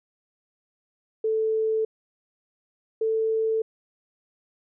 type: tone pair in turn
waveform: sine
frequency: 440 / 443.3 Hz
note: A4 / A4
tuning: 0 / +13 cents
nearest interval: unison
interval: 13 cents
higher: second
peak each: -21 dBFS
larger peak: neither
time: 1.24-1.85 / 3.01-3.62 s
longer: neither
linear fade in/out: 5 ms
effects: none